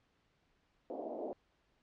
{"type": "band-pass noise", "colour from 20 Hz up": "white", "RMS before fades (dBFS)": -42, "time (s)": [0.9, 1.33], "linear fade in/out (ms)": 0, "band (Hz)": [240, 730], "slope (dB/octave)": 48, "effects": ["pink hiss -75 dBFS RMS until 1.82 s", "low-pass 4000 Hz 12 dB/octave"]}